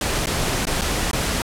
pink noise with dropouts, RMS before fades -22 dBFS, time 0.01-1.42 s, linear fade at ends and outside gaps 2 ms, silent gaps 0.259-0.269 / 0.654-0.669 / 0.812-0.817 / 1.113-1.131 s, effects low-pass 11000 Hz 12 dB/octave

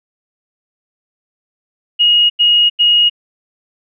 sine tone bursts, 2878 Hz, F#7, 49 cents flat, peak -7 dBFS, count 3, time 1.99-3.098 s, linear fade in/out 20 ms, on 310 ms, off 89 ms, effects none

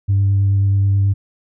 sine tone with vibrato, 98.8 Hz, G2, 14 cents sharp, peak -10 dBFS, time 0.08-1.14 s, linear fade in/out 20 ms, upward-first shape triangle, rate 9.3 Hz, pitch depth 14 cents each way, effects tanh soft clip ceiling -9 dBFS

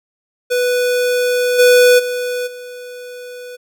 square tone with level steps, 493.9 Hz, B4, in tune, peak -14 / -7 / -19 / -30 dBFS, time 0.5-3.57 s, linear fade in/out 20 ms, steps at 1.58 / 1.98 / 2.46 s, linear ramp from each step 20 ms, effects none

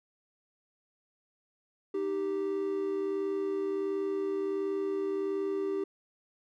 triangle tone pair together, 310 / 391.4 Hz, D#4 / G4, -6 / -3 cents, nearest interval major third, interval 403 cents, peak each -35 / -28 dBFS, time 1.94-5.84 s, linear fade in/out 5 ms, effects none

